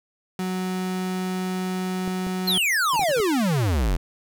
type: tone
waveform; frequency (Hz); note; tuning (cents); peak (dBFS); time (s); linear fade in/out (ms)
35% pulse; 185; F#3; 0; -23; 0.39-2.58; 2
type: clicks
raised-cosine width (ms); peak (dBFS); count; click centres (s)
2; -20; 4; 2.077 / 2.268 / 2.994 / 3.201
type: exponential sweep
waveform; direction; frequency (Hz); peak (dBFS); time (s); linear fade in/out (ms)
square; down; 4339 to 39.4; -20; 2.47-3.97; 10
type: tone bursts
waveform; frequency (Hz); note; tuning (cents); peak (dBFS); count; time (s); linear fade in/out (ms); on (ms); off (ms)
sawtooth; 155; D#3; -6; -30; 4; 2.93-3.197; 5; 36; 41
effects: none